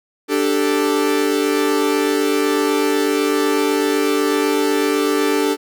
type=chord; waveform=45% pulse; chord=D suspended fourth; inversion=none; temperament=equal; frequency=293.7 / 392 / 440 Hz; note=D4 / G4 / A4; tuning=0 / 0 / 0 cents; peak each=-19 / -20 / -20 dBFS; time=0.28-5.57 s; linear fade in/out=50 ms; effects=none